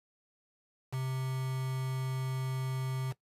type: tone with quantisation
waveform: triangle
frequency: 130.81 Hz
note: C3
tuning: in tune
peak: -30 dBFS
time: 0.92-3.13 s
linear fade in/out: 20 ms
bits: 7
effects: noise-tail reverb RT60 0.1 s tail -17 dB re dry + resampled to 32000 Hz